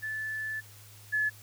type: tone pair in turn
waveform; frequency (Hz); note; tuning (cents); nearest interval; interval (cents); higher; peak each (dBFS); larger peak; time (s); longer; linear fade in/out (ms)
sine; 1744 / 1715; A6 / A6; -16 / -45; unison; 29; first; -32 / -25; second; 0.02-0.61 / 1.12-1.3; first; 20
effects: added 104 Hz sine -52 dBFS peak until 1.42 s + white hiss -54 dBFS RMS until 1.42 s